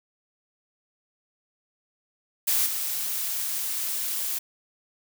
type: noise with level steps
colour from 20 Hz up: blue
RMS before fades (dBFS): -23 / -29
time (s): 2.47-4.39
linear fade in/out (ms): 10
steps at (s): 2.66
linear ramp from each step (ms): 5
effects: none